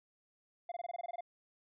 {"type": "tone bursts", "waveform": "triangle", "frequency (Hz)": 698.5, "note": "F5", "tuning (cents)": 0, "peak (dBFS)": -36, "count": 11, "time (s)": [0.69, 1.208], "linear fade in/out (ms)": 5, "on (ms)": 28, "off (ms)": 21, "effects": ["resampled to 8000 Hz"]}